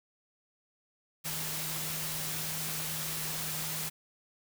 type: tone in noise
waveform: sine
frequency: 157.1 Hz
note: D#3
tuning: 17 cents sharp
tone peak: -43 dBFS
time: 1.24-3.9 s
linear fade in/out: 20 ms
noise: white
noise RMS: -36 dBFS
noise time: 1.24-3.9 s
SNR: -10 dB
effects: none